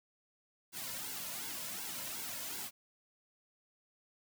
white noise with flanger, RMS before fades -42 dBFS, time 0.72-2.71 s, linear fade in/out 50 ms, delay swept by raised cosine 1.6 to 2.6 ms, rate 2.7 Hz, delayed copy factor -0.8, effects none

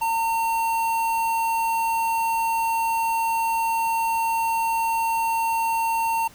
square tone with notch filter, 910 Hz, A#5, 42 cents flat, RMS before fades -23 dBFS, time 0.01-6.28 s, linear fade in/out 10 ms, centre 5200 Hz, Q 1, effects pink hiss -49 dBFS RMS until 6.34 s

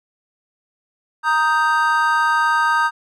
triangle chord, Eb major, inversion second, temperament equal, 932.3 / 1244.5 / 1568 Hz, Bb5 / Eb6 / G6, 0 / 0 / 0 cents, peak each -17 dBFS, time 1.23-2.91 s, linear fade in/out 50 ms, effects none

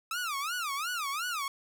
sawtooth tone with vibrato, 1272 Hz, D#6, 38 cents sharp, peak -28 dBFS, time 0.11-1.48 s, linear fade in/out 2 ms, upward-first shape sine, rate 2.8 Hz, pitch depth 260 cents each way, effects none

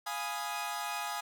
sawtooth chord, F half-diminished seventh, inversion none, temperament equal, 698.5 / 830.6 / 987.8 / 1244.5 Hz, F5 / Ab5 / Cb6 / Eb6, 0 / 0 / 0 / 0 cents, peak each -39 / -34 / -40 / -36 dBFS, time 0.06-1.21 s, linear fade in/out 10 ms, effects none

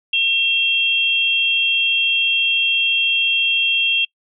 sine tone pair together, 2717 / 3231 Hz, F7 / G#7, -48 / -48 cents, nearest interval minor third, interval 300 cents, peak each -17 dBFS, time 0.13-4.05 s, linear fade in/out 5 ms, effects noise-tail reverb RT60 0.1 s tail -25 dB re dry

